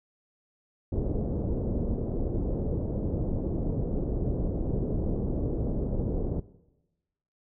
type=low-pass noise; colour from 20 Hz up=pink; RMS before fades=-29 dBFS; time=0.92-6.4 s; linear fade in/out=5 ms; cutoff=500 Hz; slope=24 dB/octave; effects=noise-tail reverb RT60 1.0 s tail -18 dB re dry